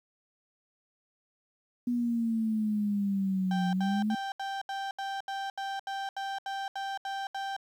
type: exponential two-way sweep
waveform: sine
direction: down then up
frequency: 244.7 to 179.7 to 221.4 Hz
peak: -26 dBFS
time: 1.87-4.15 s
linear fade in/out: 5 ms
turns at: 3.68 s
type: tone bursts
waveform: 35% pulse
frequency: 784 Hz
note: G5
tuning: in tune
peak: -31 dBFS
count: 14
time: 3.51-7.565 s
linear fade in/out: 2 ms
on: 220 ms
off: 75 ms
effects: low-pass 5000 Hz 12 dB/octave + 10-bit